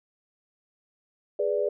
sine chord, G# diminished, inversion none, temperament equal, 415.3 / 493.9 / 587.3 Hz, G#4 / B4 / D5, 0 / 0 / 0 cents, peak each -27 / -29 / -27 dBFS, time 1.39-1.69 s, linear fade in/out 5 ms, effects none

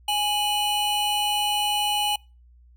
square tone pair together, 830.6 / 2960 Hz, G#5 / F#7, 0 / 0 cents, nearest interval octave + minor seventh, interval 2200 cents, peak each -25 dBFS, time 0.08-2.16 s, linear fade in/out 5 ms, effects noise-tail reverb RT60 0.3 s tail -25 dB re dry + added 60 Hz sine -50 dBFS peak until 2.76 s

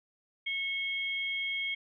sine tone pair together, 2194 / 3235 Hz, C#7 / G#7, -18 / -46 cents, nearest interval perfect fifth, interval 672 cents, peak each -32 / -36 dBFS, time 0.46-1.75 s, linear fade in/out 10 ms, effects none

